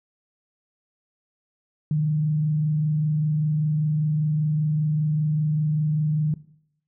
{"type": "tone with frequency modulation", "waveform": "sine", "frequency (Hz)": 152.7, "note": "D#3", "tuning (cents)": -32, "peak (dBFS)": -19, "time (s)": [1.91, 6.34], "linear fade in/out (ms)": 2, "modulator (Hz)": 25.1, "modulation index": 0.24, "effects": ["noise-tail reverb RT60 0.7 s tail -19 dB re dry"]}